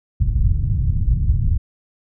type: low-pass noise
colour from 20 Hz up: white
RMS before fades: -17 dBFS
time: 0.2-1.58 s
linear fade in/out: 10 ms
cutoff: 110 Hz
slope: 24 dB/octave
effects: none